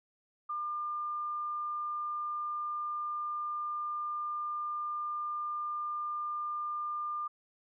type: tone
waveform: sine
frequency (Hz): 1200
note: D6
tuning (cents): +37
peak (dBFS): -33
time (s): 0.49-7.28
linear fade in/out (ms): 10
effects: none